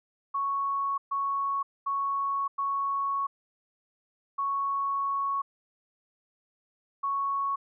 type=tone bursts at uneven times; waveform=sine; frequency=1108.7 Hz; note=C#6; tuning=in tune; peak=-26 dBFS; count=6; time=0.34-0.98 / 1.11-1.63 / 1.86-2.48 / 2.58-3.27 / 4.38-5.42 / 7.03-7.56 s; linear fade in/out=10 ms; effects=none